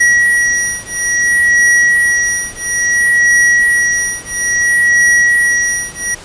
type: beating tone pair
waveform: square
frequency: 1919 / 1919.59 Hz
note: A#6 / B6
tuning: +50 / -50 cents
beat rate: 0.59 Hz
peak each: -13 dBFS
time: 0-6.15 s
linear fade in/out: 10 ms
effects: pink hiss -33 dBFS RMS until 6.24 s + resampled to 22050 Hz